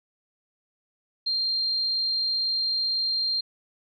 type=tone; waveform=sine; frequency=4186 Hz; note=C8; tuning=in tune; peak=-23 dBFS; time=1.26-3.41 s; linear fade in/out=10 ms; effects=none